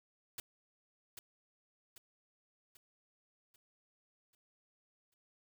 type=noise with echo; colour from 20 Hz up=white; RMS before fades=-43 dBFS; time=0.38-0.4 s; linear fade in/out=2 ms; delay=790 ms; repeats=6; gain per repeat=-6 dB; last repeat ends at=5.14 s; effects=none